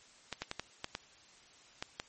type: clicks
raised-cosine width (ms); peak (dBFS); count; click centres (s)
0.2; -19; 8; 0.327 / 0.42 / 0.514 / 0.596 / 0.844 / 0.951 / 1.825 / 1.999
effects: white hiss -60 dBFS RMS until 2.08 s + MP3 32 kbps